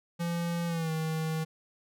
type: tone with pitch glide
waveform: square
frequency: 170.6 to 159.18 Hz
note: F3 to D#3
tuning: -40 to +40 cents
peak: -30 dBFS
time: 0.19-1.45 s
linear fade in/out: 20 ms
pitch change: -120 cents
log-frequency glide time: 0.67-0.91 s
effects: none